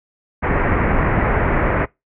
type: low-pass noise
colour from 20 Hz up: pink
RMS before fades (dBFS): -17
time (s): 0.42-1.86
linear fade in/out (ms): 20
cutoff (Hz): 2200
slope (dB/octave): 48
effects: noise-tail reverb RT60 0.2 s tail -23 dB re dry